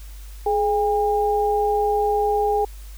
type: tone pair together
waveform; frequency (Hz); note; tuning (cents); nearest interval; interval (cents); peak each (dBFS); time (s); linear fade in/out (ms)
sine; 421.9 / 806.9; G#4 / G5; +27 / +50; major seventh; 1123; -20; 0.46-2.65; 5
effects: added 50 Hz sine -35 dBFS peak until 2.97 s + white hiss -49 dBFS RMS until 2.97 s